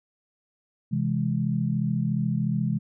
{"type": "chord", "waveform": "sine", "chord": "C augmented", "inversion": "none", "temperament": "equal", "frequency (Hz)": [130.81, 164.81, 207.7], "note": ["C3", "E3", "G#3"], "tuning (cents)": [0, 0, 0], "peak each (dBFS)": -27, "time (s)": [0.91, 2.79], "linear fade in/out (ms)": 20, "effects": []}